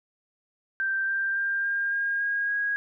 sine tone with pitch steps, 1568 / 1580.7 / 1593.6 / 1606.5 / 1619.5 / 1632.7 / 1646 Hz, G6 / G6 / G6 / G6 / G#6 / G#6 / G#6, 0 / +14 / +28 / +42 / -44 / -30 / -16 cents, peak -24 dBFS, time 0.8-2.76 s, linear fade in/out 0 ms, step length 280 ms, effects none

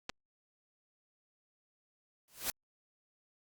clicks, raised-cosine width 0.2 ms, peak -21 dBFS, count 2, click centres 0.094 / 0.098 s
white noise with exponential growth, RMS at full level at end -31 dBFS, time 2.28-2.5 s, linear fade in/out 0 ms, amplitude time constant 47 ms
effects Opus 48 kbps

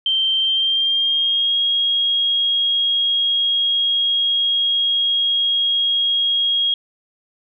sine tone with pitch glide, 3134 to 3277 Hz, G7 to G#7, -1 to -24 cents, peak -15 dBFS, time 0.06-6.74 s, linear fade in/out 2 ms, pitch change +77 cents, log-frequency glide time 0.39-1.57 s, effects none

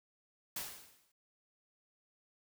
white noise with exponential decay, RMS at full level -38 dBFS, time 0.56-1.12 s, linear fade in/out 5 ms, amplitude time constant 120 ms, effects none

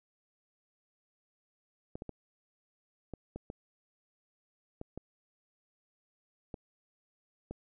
clicks, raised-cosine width 2 ms, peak -27 dBFS, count 10, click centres 1.955 / 2.021 / 2.093 / 3.137 / 3.36 / 3.501 / 4.814 / 4.976 / 6.542 / 7.51 s, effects none

